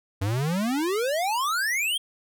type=exponential sweep; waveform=square; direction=up; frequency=92.5 to 3296 Hz; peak=-24 dBFS; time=0.21-1.98 s; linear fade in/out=10 ms; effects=none